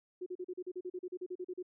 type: tone bursts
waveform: sine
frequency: 363.2 Hz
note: F#4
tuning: 32 cents flat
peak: -37 dBFS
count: 16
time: 0.21-1.628 s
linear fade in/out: 10 ms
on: 53 ms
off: 38 ms
effects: none